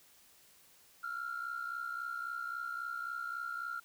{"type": "tone pair together", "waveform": "sine", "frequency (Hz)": [1346.3, 1410], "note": ["E6", "F6"], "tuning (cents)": [36, 16], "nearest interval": "minor second", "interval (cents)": 80, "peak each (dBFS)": [-40, -38], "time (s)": [1.03, 3.8], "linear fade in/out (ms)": 10, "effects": ["tanh soft clip ceiling -32 dBFS", "white hiss -63 dBFS RMS until 3.84 s"]}